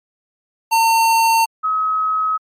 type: tone pair in turn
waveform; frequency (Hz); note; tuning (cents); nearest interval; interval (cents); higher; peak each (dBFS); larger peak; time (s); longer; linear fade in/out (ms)
square / sine; 907 / 1276.2; A#5 / D#6; -48 / +44; tritone; 592; second; -12 / -15; first; 0.71-1.46 / 1.63-2.38; neither; 20
effects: MP3 64 kbps